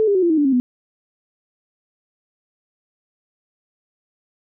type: tone with pitch steps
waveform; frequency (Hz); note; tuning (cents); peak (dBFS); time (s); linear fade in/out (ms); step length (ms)
sine; 437.2 / 403.2 / 371.9 / 343 / 316.4 / 291.8 / 269.1 / 248.2; A4 / G4 / F#4 / F4 / D#4 / D4 / C4 / B3; -11 / +49 / +9 / -31 / +29 / -11 / +49 / +9; -13; 0-0.6; 0; 75
effects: none